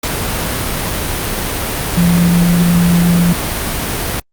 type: tone in noise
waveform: sine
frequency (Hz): 173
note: F3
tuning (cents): -16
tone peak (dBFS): -8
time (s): 1.97-3.33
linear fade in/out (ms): 5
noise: pink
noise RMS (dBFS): -18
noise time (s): 0.03-4.2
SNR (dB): +7
effects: Opus 48 kbps